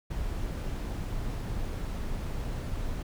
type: noise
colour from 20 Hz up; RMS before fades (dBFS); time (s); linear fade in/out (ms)
brown; -33; 0.1-3.03; 10
effects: none